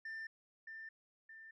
sine tone with echo, 1788 Hz, A6, 27 cents sharp, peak -40 dBFS, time 0.05-0.27 s, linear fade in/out 5 ms, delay 620 ms, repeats 2, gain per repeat -6 dB, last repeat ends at 1.51 s, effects tanh soft clip ceiling -42 dBFS

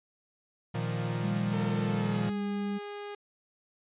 45% pulse chord, Bb suspended fourth, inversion none, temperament equal with one note detuned, 116.95 / 155.56 / 174.61 Hz, Bb2 / Eb3 / F3, +6 / 0 / 0 cents, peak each -33 / -35 / -36 dBFS, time 0.74-2.3 s, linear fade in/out 10 ms
sine tone, 200.7 Hz, G3, 41 cents sharp, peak -30 dBFS, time 1.22-2.79 s, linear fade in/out 20 ms
sawtooth tone with pitch glide, 450 to 410.3 Hz, A4 to G#4, +39 to -21 cents, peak -34 dBFS, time 1.53-3.15 s, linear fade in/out 5 ms, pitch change -160 cents, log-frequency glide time 1.74-2.41 s
effects resampled to 8000 Hz

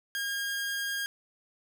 sawtooth tone, 1621 Hz, G#6, 42 cents flat, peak -27 dBFS, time 0.15-1.06 s, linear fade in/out 0 ms, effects none

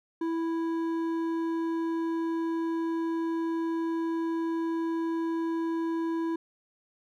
sine tone with hard clipping, 329.6 Hz, E4, in tune, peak -29 dBFS, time 0.21-6.36 s, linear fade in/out 5 ms, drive 8 dB, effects none

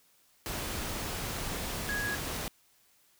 sine tone in noise, 1662 Hz, G#6, 1 cent sharp, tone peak -32 dBFS, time 1.89-2.15 s, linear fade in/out 0 ms, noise pink, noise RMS -36 dBFS, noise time 0.46-2.48 s, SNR +1 dB, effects white hiss -66 dBFS RMS until 3.19 s

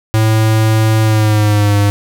square tone with pitch glide, 110 to 102.04 Hz, A2 to G#2, 0 to -30 cents, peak -9 dBFS, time 0.14-1.9 s, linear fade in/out 0 ms, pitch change -130 cents, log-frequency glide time 1.02-1.76 s, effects 7-bit

